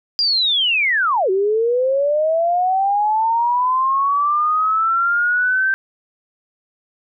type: linear two-way sweep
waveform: sine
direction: down then up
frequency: 4880 to 370 to 1567 Hz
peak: -14 dBFS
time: 0.19-5.74 s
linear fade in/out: 0 ms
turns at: 1.3 s
effects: none